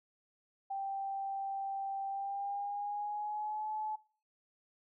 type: tone with pitch glide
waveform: sine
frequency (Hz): 784 to 859.9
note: G5 to A5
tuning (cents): 0 to -40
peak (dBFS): -35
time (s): 0.7-3.96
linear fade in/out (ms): 10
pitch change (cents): +160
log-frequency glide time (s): 2.08-3.7
effects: noise-tail reverb RT60 0.5 s tail -24 dB re dry